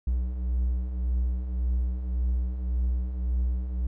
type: beating tone pair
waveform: triangle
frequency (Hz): 60.2 / 62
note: B1 / B1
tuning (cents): -44 / +7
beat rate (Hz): 1.8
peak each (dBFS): -31 / -23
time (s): 0.07-3.87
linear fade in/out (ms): 5
effects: none

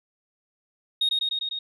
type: tone with echo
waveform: sine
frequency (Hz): 3729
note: A#7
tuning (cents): 0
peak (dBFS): -18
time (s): 1.01-1.09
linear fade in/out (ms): 5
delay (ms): 100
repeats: 5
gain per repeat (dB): -2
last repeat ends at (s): 1.59
effects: tanh soft clip ceiling -17 dBFS

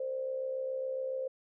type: tone with amplitude modulation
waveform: sine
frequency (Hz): 523.3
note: C5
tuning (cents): 0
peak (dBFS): -30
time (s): 0-1.28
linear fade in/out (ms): 5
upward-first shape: sine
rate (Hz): 67.2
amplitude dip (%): 55
effects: none

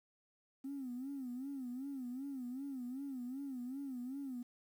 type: tone with vibrato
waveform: triangle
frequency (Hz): 261.6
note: C4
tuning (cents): 0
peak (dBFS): -37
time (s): 0.64-4.43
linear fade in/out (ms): 10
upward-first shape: sine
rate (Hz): 2.6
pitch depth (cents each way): 130
effects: tanh soft clip ceiling -38 dBFS + 11-bit

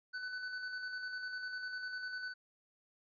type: tone with tremolo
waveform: square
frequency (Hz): 1500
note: F#6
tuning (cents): +23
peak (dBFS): -39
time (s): 0.13-2.34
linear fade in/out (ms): 20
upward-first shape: square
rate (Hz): 10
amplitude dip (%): 35
effects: resampled to 11025 Hz

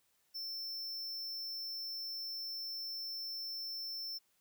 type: tone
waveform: square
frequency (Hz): 5350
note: E8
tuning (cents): +25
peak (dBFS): -40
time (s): 0.34-4.19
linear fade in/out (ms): 20
effects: white hiss -75 dBFS RMS until 4.4 s

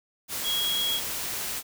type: tone in noise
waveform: sine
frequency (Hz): 3309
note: G#7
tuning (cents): -7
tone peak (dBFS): -25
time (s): 0.43-1.01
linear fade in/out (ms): 50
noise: white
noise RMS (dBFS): -32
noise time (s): 0.28-1.63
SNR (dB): +4
effects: none

